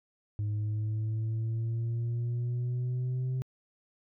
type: exponential sweep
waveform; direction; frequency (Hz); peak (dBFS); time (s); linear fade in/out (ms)
sine; up; 104.1 to 129.6; -26; 0.39-3.42; 0
effects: tanh soft clip ceiling -28 dBFS